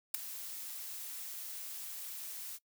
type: noise with ADSR envelope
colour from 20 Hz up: blue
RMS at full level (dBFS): -29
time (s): 0.14-2.59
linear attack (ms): 6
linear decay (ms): 7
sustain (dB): -15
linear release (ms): 44
effects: noise-tail reverb RT60 0.1 s tail -21 dB re dry